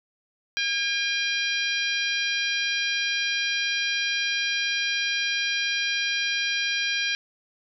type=harmonic tone with a mistuned harmonic; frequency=803 Hz; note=G5; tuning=41 cents sharp; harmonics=2 / 3 / 4 / 5 / 6 / 7; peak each=-29 / -28 / -30 / -32 / -34 / -36 dBFS; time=0.57-7.15 s; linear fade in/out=0 ms; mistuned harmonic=2; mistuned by=+16 cents; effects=none